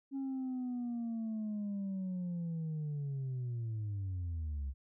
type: linear sweep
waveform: sine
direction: down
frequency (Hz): 274.7 to 65.2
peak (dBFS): -33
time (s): 0.11-4.74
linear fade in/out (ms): 50
effects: tanh soft clip ceiling -34 dBFS